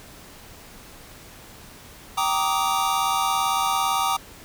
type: chord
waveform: square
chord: Eb major seventh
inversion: first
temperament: just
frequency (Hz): 777.8 / 933.4 / 1166.7 / 1244.5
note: G5 / Bb5 / D6 / Eb6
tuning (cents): -14 / +2 / -12 / 0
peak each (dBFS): -27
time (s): 2.17-4.17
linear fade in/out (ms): 10
effects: pink hiss -45 dBFS RMS until 4.44 s